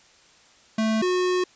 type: tone pair in turn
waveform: square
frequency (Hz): 220 / 364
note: A3 / F#4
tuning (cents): 0 / -28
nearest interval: major sixth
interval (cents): 872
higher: second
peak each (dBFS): -21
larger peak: neither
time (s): 0.78-1.02 / 1.02-1.44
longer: second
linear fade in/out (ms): 5
effects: white hiss -55 dBFS RMS until 1.55 s + resampled to 16000 Hz